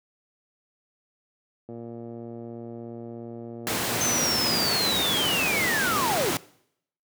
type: click train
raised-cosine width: 2 ms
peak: -25 dBFS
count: 343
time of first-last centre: 1.69-4.613 s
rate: 117 Hz
type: noise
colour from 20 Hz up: pink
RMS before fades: -26 dBFS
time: 3.67-6.37 s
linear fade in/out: 0 ms
type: linear sweep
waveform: sine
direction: down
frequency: 6272 to 313.7 Hz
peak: -24 dBFS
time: 4.01-6.31 s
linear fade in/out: 0 ms
effects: noise-tail reverb RT60 0.7 s tail -21 dB re dry + high-pass 150 Hz 12 dB/octave